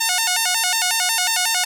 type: tone with vibrato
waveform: 5% pulse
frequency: 811 Hz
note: G#5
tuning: 41 cents flat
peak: -5 dBFS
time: 0-1.65 s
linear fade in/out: 10 ms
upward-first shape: square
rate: 5.5 Hz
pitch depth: 190 cents each way
effects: none